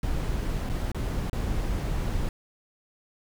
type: noise with dropouts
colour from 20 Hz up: brown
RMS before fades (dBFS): -28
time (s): 0.03-2.29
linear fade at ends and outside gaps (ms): 1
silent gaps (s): 0.691-0.697 / 0.917-0.946 / 1.298-1.33
effects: none